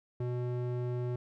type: tone with band-pass filter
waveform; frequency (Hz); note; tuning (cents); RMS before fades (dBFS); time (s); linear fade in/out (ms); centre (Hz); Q
square; 123; B2; -7; -34; 0.2-1.16; 5; 260; 1.1
effects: none